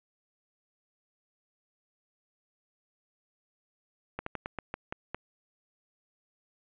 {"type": "slowing click train", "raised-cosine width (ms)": 0.5, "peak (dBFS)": -19, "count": 8, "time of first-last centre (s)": [4.19, 5.146], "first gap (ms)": 74, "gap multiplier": 1.2, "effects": ["resampled to 8000 Hz", "10-bit"]}